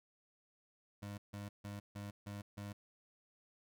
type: tone bursts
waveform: 25% pulse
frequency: 101.9 Hz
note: G#2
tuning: 32 cents flat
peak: -40 dBFS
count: 6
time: 1.02-2.73 s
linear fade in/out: 10 ms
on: 160 ms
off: 150 ms
effects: none